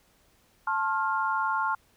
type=chord; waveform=sine; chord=F major; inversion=first; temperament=equal with one note detuned; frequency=880 / 1072.8 / 1396.9 Hz; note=A5 / C6 / F6; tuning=0 / +43 / 0 cents; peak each=-29 dBFS; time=0.67-1.75 s; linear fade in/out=5 ms; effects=pink hiss -64 dBFS RMS until 1.96 s